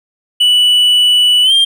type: tone with pitch glide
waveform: triangle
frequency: 2960 to 3191 Hz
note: F#7 to G7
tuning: 0 to +30 cents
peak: -5 dBFS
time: 0.4-1.65 s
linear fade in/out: 10 ms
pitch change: +130 cents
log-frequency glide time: 1.43-1.53 s
effects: none